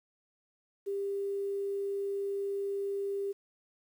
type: tone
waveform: sine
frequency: 397.8 Hz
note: G4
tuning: 25 cents sharp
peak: -31 dBFS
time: 0.86-3.33 s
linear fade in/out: 20 ms
effects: 10-bit